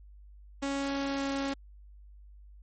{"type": "tone with pitch glide", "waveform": "sawtooth", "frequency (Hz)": [277.2, 275.3], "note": ["C#4", "C#4"], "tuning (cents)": [0, -12], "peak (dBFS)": -26, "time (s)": [0.62, 1.54], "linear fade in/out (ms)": 10, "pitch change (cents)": -12, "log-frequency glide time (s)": [1, 1.28], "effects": ["added 50 Hz sine -49 dBFS peak until 2.62 s", "MP3 32 kbps"]}